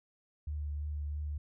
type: tone with vibrato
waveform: sine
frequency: 74 Hz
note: D2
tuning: 14 cents sharp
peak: -34 dBFS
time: 0.47-1.38 s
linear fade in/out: 5 ms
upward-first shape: triangle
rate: 3 Hz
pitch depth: 21 cents each way
effects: none